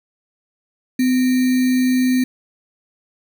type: tone with sample-and-hold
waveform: sine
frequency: 254.2 Hz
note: C4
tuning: 50 cents flat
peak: -13 dBFS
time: 0.99-2.24 s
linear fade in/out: 5 ms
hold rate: 2100 Hz
effects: none